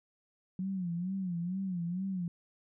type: tone with vibrato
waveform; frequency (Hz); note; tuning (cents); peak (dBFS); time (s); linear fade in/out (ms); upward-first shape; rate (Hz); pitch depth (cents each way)
sine; 181.4; F#3; -34; -32; 0.59-2.28; 2; sine; 2.2; 120
effects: none